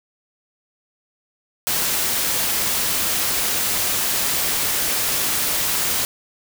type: noise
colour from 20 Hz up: white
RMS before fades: -21 dBFS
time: 1.67-6.05 s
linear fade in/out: 0 ms
effects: none

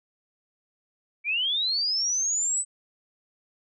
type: linear sweep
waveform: sine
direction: up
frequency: 2273 to 8100 Hz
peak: -23 dBFS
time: 1.24-2.65 s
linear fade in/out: 50 ms
effects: none

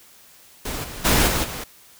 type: noise with level steps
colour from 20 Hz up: pink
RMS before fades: -29 / -35 / -17 / -22 / -31 dBFS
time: 0.65-1.64 s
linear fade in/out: 5 ms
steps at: 0.83 / 1.04 / 1.27 / 1.43 s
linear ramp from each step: 20 ms
effects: white hiss -50 dBFS RMS until 1.99 s

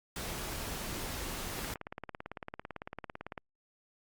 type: noise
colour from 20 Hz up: pink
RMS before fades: -39 dBFS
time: 0.16-1.74 s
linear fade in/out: 2 ms
type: click train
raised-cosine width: 0.5 ms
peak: -25 dBFS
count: 33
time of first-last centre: 1.59-3.378 s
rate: 17.9 Hz
effects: Opus 48 kbps

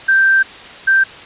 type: tone pair in turn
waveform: sine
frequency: 1568 / 1568 Hz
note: G6 / G6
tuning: 0 / 0 cents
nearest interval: unison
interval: 0 cents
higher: neither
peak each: -8 dBFS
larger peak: neither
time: 0.08-0.43 / 0.87-1.04 s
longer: first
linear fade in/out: 10 ms
effects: white hiss -34 dBFS RMS until 1.25 s + resampled to 8000 Hz

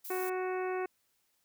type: noise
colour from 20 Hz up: violet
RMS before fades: -43 dBFS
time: 0.04-0.3 s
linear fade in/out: 10 ms
type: harmonic tone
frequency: 370 Hz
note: F#4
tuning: in tune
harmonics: 1 / 2 / 3 / 4 / 5 / 6 / 7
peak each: -33 / -39 / -43 / -45 / -47 / -49 / -50 dBFS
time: 0.1-0.86 s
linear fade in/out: 5 ms
effects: white hiss -75 dBFS RMS until 1.44 s

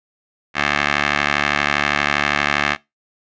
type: tone with band-pass filter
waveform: 15% pulse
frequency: 72.5 Hz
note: D2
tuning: 22 cents flat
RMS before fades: -19 dBFS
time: 0.54-2.77 s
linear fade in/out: 50 ms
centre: 2000 Hz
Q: 1.6
effects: noise-tail reverb RT60 0.2 s tail -20 dB re dry + resampled to 16000 Hz

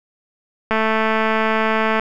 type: click train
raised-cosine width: 0.5 ms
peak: -4 dBFS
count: 284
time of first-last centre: 0.71-1.996 s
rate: 220 Hz
effects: none

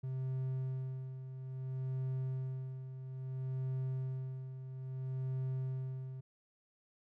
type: tone with tremolo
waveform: triangle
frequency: 130.81 Hz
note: C3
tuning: in tune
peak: -32 dBFS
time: 0.03-6.21 s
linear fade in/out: 10 ms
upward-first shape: sine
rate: 0.6 Hz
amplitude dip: 65%
effects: none

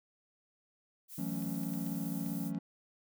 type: noise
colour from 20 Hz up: violet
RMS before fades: -47 dBFS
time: 1.08-2.52 s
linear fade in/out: 50 ms
type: chord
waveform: triangle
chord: F# minor seventh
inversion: third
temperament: equal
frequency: 164.81 / 185 / 220 / 277.2 Hz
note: E3 / F#3 / A3 / C#4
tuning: 0 / 0 / 0 / 0 cents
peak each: -38 dBFS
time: 1.18-2.59 s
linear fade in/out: 5 ms
type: clicks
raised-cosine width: 0.2 ms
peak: -38 dBFS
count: 6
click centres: 1.423 / 1.635 / 1.737 / 1.866 / 2.262 / 2.548 s
effects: none

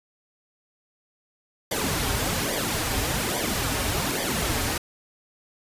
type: noise with flanger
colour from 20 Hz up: pink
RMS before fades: -26 dBFS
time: 1.71-4.78 s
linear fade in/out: 5 ms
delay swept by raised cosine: 0.73 to 6.03 ms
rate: 1.2 Hz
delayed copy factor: -0.8
effects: resampled to 32000 Hz

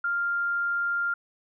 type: tone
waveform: sine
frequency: 1396.9 Hz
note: F6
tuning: in tune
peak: -24 dBFS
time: 0.04-1.14 s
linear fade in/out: 5 ms
effects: none

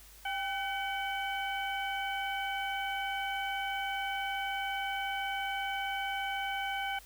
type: harmonic tone with a mistuned harmonic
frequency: 758 Hz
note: F#5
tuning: 42 cents sharp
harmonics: 1 / 2 / 3 / 4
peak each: -35 / -38 / -40 / -41 dBFS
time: 0.25-6.99 s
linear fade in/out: 5 ms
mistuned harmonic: 1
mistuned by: +73 cents
effects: added 50 Hz sine -56 dBFS peak until 7.05 s + white hiss -56 dBFS RMS until 7.05 s

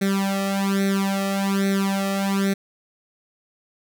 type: tone with flanger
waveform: sawtooth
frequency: 196 Hz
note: G3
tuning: in tune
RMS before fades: -22 dBFS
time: 0.01-2.54 s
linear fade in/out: 10 ms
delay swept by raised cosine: 0.5 to 1.6 ms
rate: 1.2 Hz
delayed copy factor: +0.95
effects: none

